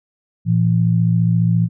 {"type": "tone pair together", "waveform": "sine", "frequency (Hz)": [114.87, 169.5], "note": ["A#2", "E3"], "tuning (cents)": [-25, 49], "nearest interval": "perfect fifth", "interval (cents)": 674, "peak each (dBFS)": -15, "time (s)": [0.45, 1.69], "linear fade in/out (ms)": 50, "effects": []}